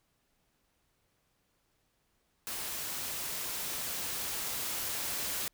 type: noise with level ramp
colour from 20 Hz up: white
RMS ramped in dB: -38 to -35 dBFS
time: 2.47-5.48 s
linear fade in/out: 0 ms
effects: pink hiss -75 dBFS RMS until 5.53 s